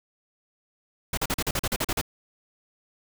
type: noise bursts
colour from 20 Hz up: pink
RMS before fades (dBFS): -26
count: 11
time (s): 1.13-2.014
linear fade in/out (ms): 5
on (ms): 44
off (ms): 40
effects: none